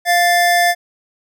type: tone pair together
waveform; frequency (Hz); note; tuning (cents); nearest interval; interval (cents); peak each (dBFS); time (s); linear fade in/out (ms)
square; 698.5 / 1760.1; F5 / A6; 0 / 0; octave + major third; 1600; -13 / -17; 0.05-0.75; 50
effects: none